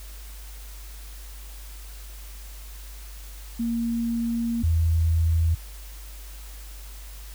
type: tone pair in turn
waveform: sine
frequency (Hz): 232.3 / 82.13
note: A#3 / E2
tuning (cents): -6 / -6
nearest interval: octave + tritone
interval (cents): 1800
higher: first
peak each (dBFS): -23 / -18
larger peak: second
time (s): 3.59-4.63 / 4.63-5.55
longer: first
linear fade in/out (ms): 10
effects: added 50 Hz sine -38 dBFS peak until 7.34 s + white hiss -47 dBFS RMS until 7.34 s